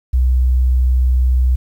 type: tone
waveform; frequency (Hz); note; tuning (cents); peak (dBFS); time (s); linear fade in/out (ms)
sine; 63.1; B1; +38; -10; 0.13-1.56; 10
effects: 8-bit